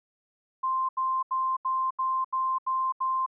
sine tone bursts, 1046.5 Hz, C6, in tune, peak -24 dBFS, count 8, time 0.63-3.263 s, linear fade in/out 10 ms, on 260 ms, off 79 ms, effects none

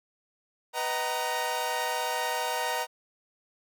sawtooth chord, B major seventh, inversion none, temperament equal with one note detuned, 493.9 / 622.3 / 756.4 / 932.3 Hz, B4 / D#5 / F#5 / A#5, 0 / 0 / +38 / 0 cents, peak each -32 / -32 / -31 / -27 dBFS, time 0.73-2.87 s, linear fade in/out 50 ms, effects none

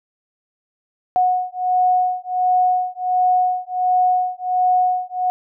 sine beating tone pair, 731 / 732.4 Hz, F#5 / F#5, -21 / -18 cents, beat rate 1.4 Hz, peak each -18 dBFS, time 1.16-5.3 s, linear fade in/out 0 ms, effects none

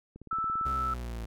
click train, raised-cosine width 3 ms, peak -33 dBFS, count 11, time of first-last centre 0.16-0.725 s, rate 17.7 Hz
sine tone, 1318.5 Hz, E6, in tune, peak -28 dBFS, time 0.31-0.94 s, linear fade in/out 5 ms
40% pulse linear sweep, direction down, 67 to 55.5 Hz, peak -34 dBFS, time 0.65-1.26 s, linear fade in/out 10 ms
effects none

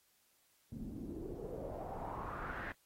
pink noise with low-pass filter sweep, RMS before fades -44 dBFS, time 0.72-2.72 s, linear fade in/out 2 ms, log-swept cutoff 210 to 1800 Hz, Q 4.5, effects white hiss -73 dBFS RMS until 2.85 s + AAC 48 kbps

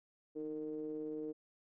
triangle ring-modulated tone, 75 Hz, D2, 37 cents sharp, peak -34 dBFS, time 0.35-1.33 s, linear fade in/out 20 ms, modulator 384 Hz, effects none

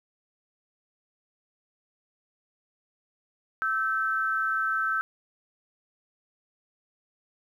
sine tone pair together, 1318.5 / 1543.9 Hz, E6 / G6, 0 / -27 cents, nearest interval minor third, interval 273 cents, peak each -27 dBFS, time 3.62-5.01 s, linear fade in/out 0 ms, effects 10-bit

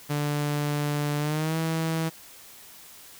sawtooth tone with pitch glide, 146.83 to 161.98 Hz, D3 to E3, 0 to -30 cents, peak -21 dBFS, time 0.09-2.1 s, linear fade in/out 20 ms, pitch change +170 cents, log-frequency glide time 1.18-1.57 s, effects white hiss -48 dBFS RMS until 3.19 s

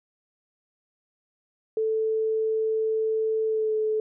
sine tone with pitch glide, 440 to 433.2 Hz, A4 to A4, 0 to -27 cents, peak -22 dBFS, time 1.77-4 s, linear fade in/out 2 ms, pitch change -27 cents, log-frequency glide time 3.46-3.74 s, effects none

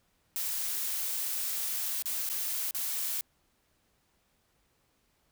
blue noise with dropouts, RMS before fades -33 dBFS, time 0.36-3.21 s, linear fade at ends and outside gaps 0 ms, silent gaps 2.023-2.057 / 2.29-2.299 / 2.709-2.747 s, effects pink hiss -72 dBFS RMS until 5.31 s

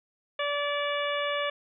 harmonic tone, 578 Hz, D5, 28 cents flat, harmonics 1 / 2 / 3 / 4 / 5 / 6, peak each -30 / -33 / -35 / -36 / -37 / -38 dBFS, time 0.39-1.5 s, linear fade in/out 5 ms, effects none

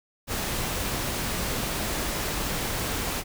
pink noise, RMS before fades -29 dBFS, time 0.27-3.24 s, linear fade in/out 50 ms, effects none

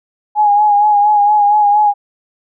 sine tone with vibrato, 830.6 Hz, G#5, in tune, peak -7 dBFS, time 0.35-1.94 s, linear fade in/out 50 ms, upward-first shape sine, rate 4.3 Hz, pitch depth 37 cents each way, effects none

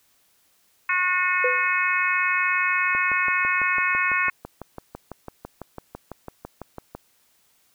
harmonic tone, 363.4 Hz, F#4, 31 cents flat, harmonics 3 / 4 / 5 / 6 / 7, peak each -26 / -26 / -26 / -26 / -26 dBFS, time 0.89-4.3 s, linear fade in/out 5 ms
sine tone with exponential decay, 499.4 Hz, B4, 19 cents sharp, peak -18 dBFS, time 1.44-1.71 s, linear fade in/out 5 ms, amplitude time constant 57 ms
click train, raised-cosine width 1 ms, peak -20 dBFS, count 25, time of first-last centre 2.95-6.95 s, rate 6 Hz
effects white hiss -63 dBFS RMS until 7.74 s

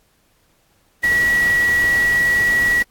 sine tone in noise, 1930 Hz, B6, 40 cents flat, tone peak -13 dBFS, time 1.03-2.83 s, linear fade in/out 10 ms, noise pink, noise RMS -29 dBFS, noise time 1.03-2.83 s, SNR +13 dB, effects pink hiss -60 dBFS RMS until 2.9 s + AAC 64 kbps

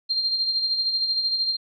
sine tone with tremolo, 4186 Hz, C8, in tune, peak -19 dBFS, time 0.09-1.57 s, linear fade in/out 20 ms, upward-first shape sine, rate 13 Hz, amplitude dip 50%, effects none

